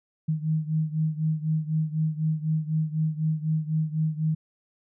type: beating tone pair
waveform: sine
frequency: 155.56 / 159.56 Hz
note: D#3 / D#3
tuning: 0 / +44 cents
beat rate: 4 Hz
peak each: -25 / -28 dBFS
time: 0.28-4.35 s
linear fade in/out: 10 ms
effects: none